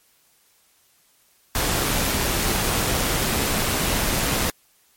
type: noise with amplitude modulation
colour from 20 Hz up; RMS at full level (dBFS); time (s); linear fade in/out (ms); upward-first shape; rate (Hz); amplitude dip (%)
pink; -21; 1.55-4.5; 2; sine; 130; 25
effects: white hiss -60 dBFS RMS until 4.96 s + MP3 64 kbps

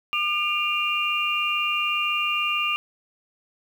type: tone cluster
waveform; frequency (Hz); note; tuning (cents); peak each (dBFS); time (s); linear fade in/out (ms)
sine; 1204 / 2409 / 2787; D6 / D7 / F7; +43 / +43 / -4; -27 / -28 / -24; 0.13-2.76; 0
effects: 8-bit

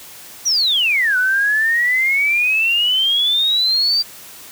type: exponential two-way sweep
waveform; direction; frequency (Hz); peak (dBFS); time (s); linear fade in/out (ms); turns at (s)
sine; down then up; 6000 to 1472 to 4718; -13; 0.45-4.03; 20; 1.17
effects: white hiss -38 dBFS RMS until 4.51 s + high-pass 60 Hz 12 dB/octave

